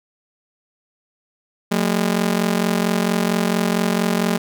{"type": "ring-modulated tone", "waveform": "sawtooth", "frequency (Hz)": 203.3, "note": "G#3", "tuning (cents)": -37, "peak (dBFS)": -10, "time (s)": [1.71, 4.38], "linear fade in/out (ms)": 10, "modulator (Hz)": 22.2, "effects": []}